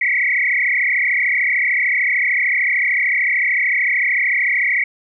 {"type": "tone with frequency modulation", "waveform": "sine", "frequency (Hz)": 2100, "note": "C7", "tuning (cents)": 6, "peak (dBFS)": -14, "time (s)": [0.01, 4.84], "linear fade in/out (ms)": 5, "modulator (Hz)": 33.4, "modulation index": 5.3, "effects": []}